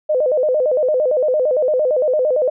sine tone with vibrato, 557 Hz, C#5, 8 cents sharp, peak -13 dBFS, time 0.09-2.5 s, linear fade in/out 10 ms, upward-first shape square, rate 8.8 Hz, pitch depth 160 cents each way, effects none

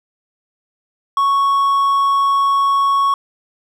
triangle tone, 1108.7 Hz, C#6, in tune, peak -10 dBFS, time 1.17-3.14 s, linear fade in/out 2 ms, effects none

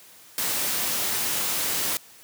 white noise, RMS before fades -26 dBFS, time 0.38-1.97 s, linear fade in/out 0 ms, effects white hiss -50 dBFS RMS until 2.23 s + high-pass 100 Hz 12 dB/octave

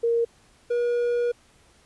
sine / triangle tone pair in turn, 465.9 / 479.8 Hz, A#4 / A#4, -1 / +50 cents, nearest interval minor second, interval 51 cents, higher second, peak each -19 dBFS, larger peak neither, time 0.03-0.25 / 0.7-1.32 s, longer second, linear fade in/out 10 ms, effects pink hiss -58 dBFS RMS until 1.85 s + resampled to 24000 Hz

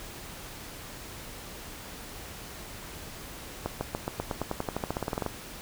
accelerating click train, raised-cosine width 1 ms, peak -15 dBFS, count 20, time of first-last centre 3.66-5.263 s, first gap 150 ms, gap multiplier 0.93, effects pink hiss -43 dBFS RMS until 5.61 s

